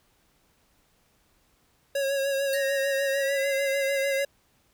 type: tone with vibrato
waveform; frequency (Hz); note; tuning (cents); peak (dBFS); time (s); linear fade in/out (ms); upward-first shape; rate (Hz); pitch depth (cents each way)
square; 550; C#5; -14; -25; 1.95-4.25; 5; sine; 6.7; 32
type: tone with pitch glide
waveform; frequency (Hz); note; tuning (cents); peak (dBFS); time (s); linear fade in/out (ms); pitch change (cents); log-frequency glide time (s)
triangle; 1857 to 2060; A#6 to C7; -7 to -28; -30; 2.53-4.24; 20; +179; 3.11-3.49
type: tone with exponential decay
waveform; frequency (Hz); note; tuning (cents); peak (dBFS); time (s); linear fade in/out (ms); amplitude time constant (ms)
10% pulse; 4435; C#8; 0; -21; 2.53-2.63; 2; 20
effects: pink hiss -66 dBFS RMS until 4.73 s

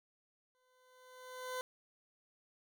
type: tone with exponential growth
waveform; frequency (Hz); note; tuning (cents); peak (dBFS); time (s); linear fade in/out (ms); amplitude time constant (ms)
20% pulse; 508; B4; +49; -32; 0.55-1.61; 0; 230
effects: none

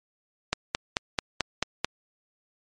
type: click train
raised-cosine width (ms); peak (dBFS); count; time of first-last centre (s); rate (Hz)
0.2; -6; 7; 0.53-1.846; 4.56
effects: MP3 48 kbps

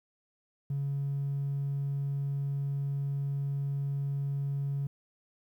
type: tone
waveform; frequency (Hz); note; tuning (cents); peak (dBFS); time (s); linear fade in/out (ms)
triangle; 140; C#3; +18; -26; 0.7-4.87; 5
effects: tanh soft clip ceiling -26 dBFS + 11-bit

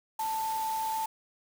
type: tone in noise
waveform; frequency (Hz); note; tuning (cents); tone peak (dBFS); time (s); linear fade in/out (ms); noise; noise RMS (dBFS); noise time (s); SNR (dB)
sine; 884; A5; +8; -29; 0.19-1.06; 5; white; -42; 0.19-1.06; +10
effects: none

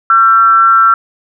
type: tone with frequency modulation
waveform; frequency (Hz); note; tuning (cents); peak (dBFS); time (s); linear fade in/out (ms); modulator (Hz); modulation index
sine; 1349; E6; +40; -4; 0.1-0.94; 2; 217; 0.43
effects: none

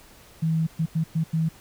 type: tone bursts at uneven times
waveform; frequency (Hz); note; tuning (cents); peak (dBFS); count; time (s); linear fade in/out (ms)
sine; 161.2; E3; -38; -20; 5; 0.42-0.67 / 0.79-0.86 / 0.95-1.04 / 1.15-1.24 / 1.33-1.49; 10
effects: pink hiss -51 dBFS RMS until 1.6 s

